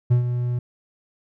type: tone with ADSR envelope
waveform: triangle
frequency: 122.3 Hz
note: B2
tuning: 16 cents flat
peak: -10 dBFS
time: 0.1-0.59 s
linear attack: 16 ms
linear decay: 110 ms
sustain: -9 dB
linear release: 4 ms
effects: none